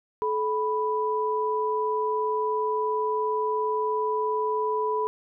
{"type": "tone pair together", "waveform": "sine", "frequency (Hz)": [430.7, 987.8], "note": ["A4", "B5"], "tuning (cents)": [-37, 0], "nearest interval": "octave + major second", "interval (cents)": 1437, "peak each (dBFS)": -26, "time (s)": [0.22, 5.07], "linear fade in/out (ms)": 0, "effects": []}